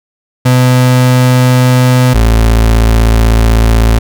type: tone pair in turn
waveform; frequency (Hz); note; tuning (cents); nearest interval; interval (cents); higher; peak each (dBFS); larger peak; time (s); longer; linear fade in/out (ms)
35% pulse; 126.4 / 56.05; B2 / A1; +41 / +33; octave + major second; 1408; first; -3; neither; 0.45-2.14 / 2.14-3.99; second; 10
effects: none